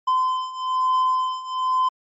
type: beating tone pair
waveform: triangle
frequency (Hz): 1026 / 1027.1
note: C6 / C6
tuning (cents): -34 / -32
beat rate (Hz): 1.1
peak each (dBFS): -22 / -19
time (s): 0.07-1.89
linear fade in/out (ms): 10
effects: MP3 32 kbps